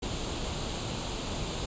pink noise with comb filter, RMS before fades -34 dBFS, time 0.02-1.66 s, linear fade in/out 10 ms, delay 0.27 ms, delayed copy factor +0.55, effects resampled to 16000 Hz

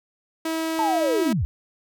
sawtooth tone, 323.1 Hz, E4, 35 cents flat, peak -20 dBFS, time 0.45-1.33 s, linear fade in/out 5 ms
sine linear sweep, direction down, 920 to 57.1 Hz, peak -20 dBFS, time 0.79-1.45 s, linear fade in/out 0 ms
effects none

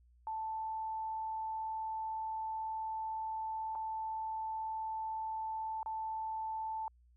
sine tone with dropouts, 881 Hz, A5, 2 cents sharp, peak -36 dBFS, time 0.27-6.88 s, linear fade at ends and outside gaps 1 ms, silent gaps 3.752-3.756 / 5.83-5.86 s, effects added 60 Hz sine -62 dBFS peak until 7.16 s

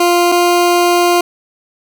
20% pulse tone pair in turn, 349.2 / 350.5 Hz, F4 / F4, 0 / +6 cents, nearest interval unison, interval 6 cents, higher second, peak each -4 dBFS, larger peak neither, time 0-0.32 / 0.32-1.21 s, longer second, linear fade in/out 5 ms, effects none

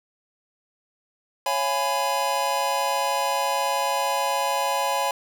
square chord, C# dominant seventh, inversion none, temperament just, 554.4 / 693 / 831.5 / 997.9 Hz, C#5 / E#5 / G#5 / B5, 0 / -14 / +2 / +18 cents, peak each -29 / -32 / -27 / -27 dBFS, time 1.46-5.11 s, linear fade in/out 2 ms, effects none

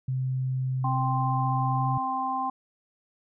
sine tone with pitch glide, 130 to 131.28 Hz, C3 to C3, -11 to +6 cents, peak -25 dBFS, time 0.08-1.98 s, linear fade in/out 5 ms, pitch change +17 cents, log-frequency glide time 1.74-1.87 s
harmonic tone, 261.6 Hz, C4, in tune, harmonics 1 / 3 / 4, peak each -36 / -29 / -29 dBFS, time 0.84-2.5 s, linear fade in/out 5 ms
effects none

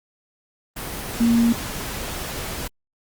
sine tone in noise, 233.1 Hz, A#3, in tune, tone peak -14 dBFS, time 1.2-1.53 s, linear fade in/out 10 ms, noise pink, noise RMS -30 dBFS, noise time 0.76-2.68 s, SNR +13 dB, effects Opus 32 kbps

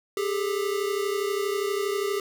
square tone pair together, 397.2 / 429.6 Hz, G4 / A4, +23 / -41 cents, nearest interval minor second, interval 136 cents, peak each -27 / -31 dBFS, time 0.17-2.2 s, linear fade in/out 2 ms, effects none

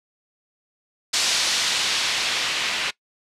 blue noise with low-pass filter sweep, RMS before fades -23 dBFS, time 1.13-2.91 s, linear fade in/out 10 ms, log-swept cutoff 5000 to 2800 Hz, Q 1.1, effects noise-tail reverb RT60 0.1 s tail -21 dB re dry + low-pass 11000 Hz 12 dB/octave

